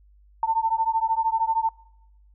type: beating tone pair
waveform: sine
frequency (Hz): 892 / 905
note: A5 / A5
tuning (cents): +23 / +48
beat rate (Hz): 13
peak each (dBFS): -23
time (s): 0.43-1.69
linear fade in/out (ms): 2
effects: noise-tail reverb RT60 0.9 s tail -23 dB re dry + added 50 Hz sine -52 dBFS peak until 2.34 s